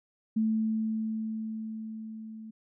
sine tone with level ramp, 220 Hz, A3, in tune, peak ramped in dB -23 to -41 dBFS, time 0.36-2.51 s, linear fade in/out 10 ms, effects none

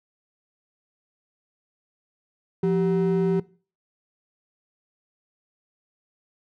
triangle ring-modulated tone, 281.1 Hz, C#4, 24 cents sharp, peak -14 dBFS, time 2.63-3.4 s, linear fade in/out 5 ms, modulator 107 Hz, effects noise-tail reverb RT60 0.4 s tail -21 dB re dry

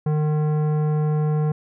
sine tone with tanh clipping, 152.1 Hz, D#3, 39 cents flat, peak -20 dBFS, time 0.06-1.52 s, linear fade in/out 5 ms, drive 14 dB, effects none

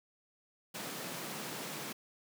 pink high-pass noise, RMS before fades -42 dBFS, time 0.74-1.93 s, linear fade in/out 10 ms, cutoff 140 Hz, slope 48 dB/octave, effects none

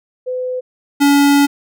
sine / square tone pair in turn, 506 / 284 Hz, B4 / C#4, +42 / +42 cents, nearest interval minor seventh, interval 1000 cents, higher first, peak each -18 / -9 dBFS, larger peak second, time 0.26-0.61 / 1-1.47 s, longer second, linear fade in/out 20 ms, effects none

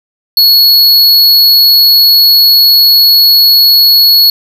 square tone, 4359 Hz, C#8, 30 cents flat, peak -3 dBFS, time 0.37-4.3 s, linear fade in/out 2 ms, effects none

